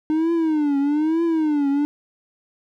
triangle tone with vibrato, 306 Hz, D#4, 29 cents flat, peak -15 dBFS, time 0.1-1.85 s, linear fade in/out 0 ms, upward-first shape triangle, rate 1.1 Hz, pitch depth 180 cents each way, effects none

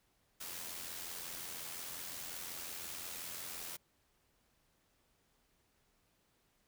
white noise with amplitude modulation, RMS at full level -43 dBFS, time 0.4-3.77 s, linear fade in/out 10 ms, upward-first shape sine, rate 85.6 Hz, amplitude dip 45%, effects pink hiss -75 dBFS RMS until 6.67 s

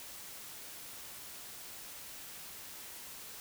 silence, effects white hiss -48 dBFS RMS until 3.4 s

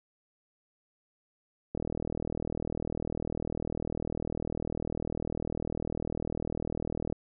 click train, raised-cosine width 2 ms, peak -19 dBFS, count 216, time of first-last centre 1.75-7.125 s, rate 40 Hz, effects none

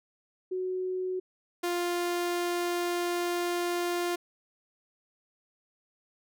sine / sawtooth tone pair in turn, 370 / 349.9 Hz, F#4 / F4, 0 / +3 cents, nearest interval minor second, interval 97 cents, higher first, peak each -29 / -24 dBFS, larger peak second, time 0.51-1.2 / 1.63-4.16 s, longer second, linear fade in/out 10 ms, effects none

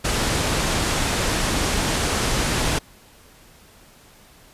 pink low-pass noise, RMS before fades -22 dBFS, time 0.04-2.79 s, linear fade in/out 10 ms, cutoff 10000 Hz, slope 24 dB/octave, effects pink hiss -50 dBFS RMS until 4.53 s + resampled to 32000 Hz

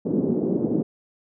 pink band-pass noise, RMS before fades -23 dBFS, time 0.05-0.83 s, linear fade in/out 10 ms, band 190 to 410 Hz, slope 24 dB/octave, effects none

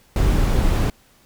brown noise, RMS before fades -17 dBFS, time 0.16-0.9 s, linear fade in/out 2 ms, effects pink hiss -55 dBFS RMS until 1.25 s

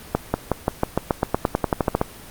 accelerating click train, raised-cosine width 1 ms, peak -3 dBFS, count 17, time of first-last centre 0.15-2.014 s, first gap 190 ms, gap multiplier 0.93, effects pink hiss -41 dBFS RMS until 2.3 s + Opus 24 kbps

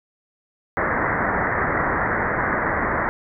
white low-pass noise, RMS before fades -22 dBFS, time 0.77-3.09 s, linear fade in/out 0 ms, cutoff 2000 Hz, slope 96 dB/octave, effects none

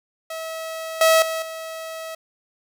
sawtooth tone with level steps, 646 Hz, E5, 35 cents flat, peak -25 / -9 / -20 / -27 dBFS, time 0.3-2.15 s, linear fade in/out 5 ms, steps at 1.01 / 1.22 / 1.42 s, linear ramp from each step 2 ms, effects none

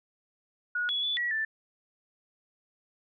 sine tone with pitch steps, 1454 / 3383 / 3462 / 1926 / 1766 Hz, F#6 / G#7 / A7 / B6 / A6, -31 / +31 / -29 / -44 / +6 cents, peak -27 dBFS, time 0.75-1.45 s, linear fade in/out 5 ms, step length 140 ms, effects none

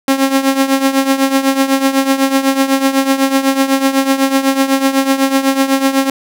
sawtooth tone with tremolo, 270 Hz, C#4, 45 cents flat, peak -3 dBFS, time 0.08-6.1 s, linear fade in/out 2 ms, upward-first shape triangle, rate 8 Hz, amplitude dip 80%, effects none

